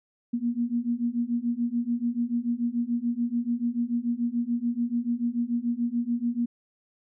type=beating tone pair; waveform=sine; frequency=234.1 / 241 Hz; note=A#3 / B3; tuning=+8 / -42 cents; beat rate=6.9 Hz; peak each=-28 / -27 dBFS; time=0.33-6.46 s; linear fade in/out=10 ms; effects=none